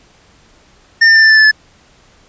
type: tone with pitch steps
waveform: square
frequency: 1811 / 1797.5 / 1784 / 1770.7 / 1757.4 / 1744.3 / 1731.2 Hz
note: A6 / A6 / A6 / A6 / A6 / A6 / A6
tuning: +49 / +36 / +23 / +10 / -3 / -16 / -29 cents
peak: -5 dBFS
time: 1.01-1.514 s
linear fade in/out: 10 ms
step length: 72 ms
effects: pink hiss -48 dBFS RMS until 2.28 s + resampled to 16000 Hz